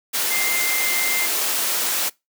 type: tone in noise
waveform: sine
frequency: 2092 Hz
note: C7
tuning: 1 cent flat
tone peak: -23 dBFS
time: 0.3-1.27 s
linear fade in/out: 20 ms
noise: white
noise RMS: -22 dBFS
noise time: 0.13-2.1 s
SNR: -4 dB
effects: noise-tail reverb RT60 0.2 s tail -23 dB re dry + high-pass 300 Hz 12 dB/octave